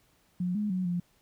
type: tone with pitch steps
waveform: sine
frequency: 179.4 / 209.4 / 184.4 / 175.6 Hz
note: F3 / G#3 / F#3 / F3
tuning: +47 / +15 / -6 / +10 cents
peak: -27 dBFS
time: 0.4-1 s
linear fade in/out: 5 ms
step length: 150 ms
effects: pink hiss -67 dBFS RMS until 1.21 s